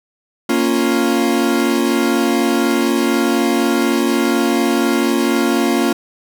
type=chord; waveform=40% pulse; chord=Bb minor; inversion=none; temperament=equal; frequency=233.1 / 277.2 / 349.2 Hz; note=Bb3 / Db4 / F4; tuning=0 / 0 / 0 cents; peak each=-17 dBFS; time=0.49-5.93 s; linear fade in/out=5 ms; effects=none